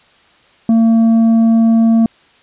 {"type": "tone with tanh clipping", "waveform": "sine", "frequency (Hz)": 226.9, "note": "A#3", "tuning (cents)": -47, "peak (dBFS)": -8, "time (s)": [0.69, 2.06], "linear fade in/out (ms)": 2, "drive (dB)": 5, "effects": ["white hiss -49 dBFS RMS until 2.42 s", "resampled to 8000 Hz"]}